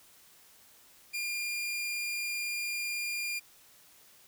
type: tone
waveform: sawtooth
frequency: 2406 Hz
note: D7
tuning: 41 cents sharp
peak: -29 dBFS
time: 1.13-3.4 s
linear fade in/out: 20 ms
effects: white hiss -59 dBFS RMS until 4.27 s